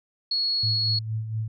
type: tone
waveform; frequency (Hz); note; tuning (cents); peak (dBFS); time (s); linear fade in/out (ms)
sine; 4342; C#8; -37; -22; 0.31-0.99; 5
type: tone with tremolo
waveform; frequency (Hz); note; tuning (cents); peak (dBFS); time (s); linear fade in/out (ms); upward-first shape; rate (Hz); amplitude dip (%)
sine; 110.2; A2; +3; -24; 0.63-1.48; 5; sine; 4.3; 55
effects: none